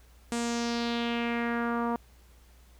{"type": "tone with low-pass filter sweep", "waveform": "sawtooth", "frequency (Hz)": 235.5, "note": "A#3", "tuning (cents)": 18, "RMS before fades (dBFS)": -30, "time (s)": [0.32, 1.96], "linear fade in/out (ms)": 0, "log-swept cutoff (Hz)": [8600, 990], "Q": 2.7, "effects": ["added 60 Hz sine -54 dBFS peak until 2.79 s", "pink hiss -62 dBFS RMS until 2.79 s"]}